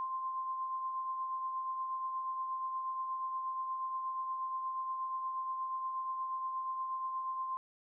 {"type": "tone with tremolo", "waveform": "sine", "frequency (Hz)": 1046.5, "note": "C6", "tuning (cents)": 0, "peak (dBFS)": -33, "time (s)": [0, 7.57], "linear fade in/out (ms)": 0, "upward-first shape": "triangle", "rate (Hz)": 8.4, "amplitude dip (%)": 40, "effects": []}